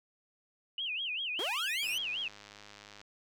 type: tone with vibrato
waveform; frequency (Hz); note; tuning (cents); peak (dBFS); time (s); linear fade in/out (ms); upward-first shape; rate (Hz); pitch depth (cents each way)
sine; 2840; F7; +28; -33; 0.78-2.28; 2; sine; 5.1; 260
type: linear sweep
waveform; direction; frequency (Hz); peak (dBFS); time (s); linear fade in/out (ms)
sawtooth; up; 302 to 3076; -32; 1.39-1.98; 2
type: click train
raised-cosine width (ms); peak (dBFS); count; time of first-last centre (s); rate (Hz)
0.2; -33; 123; 1.83-3.014; 103
effects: none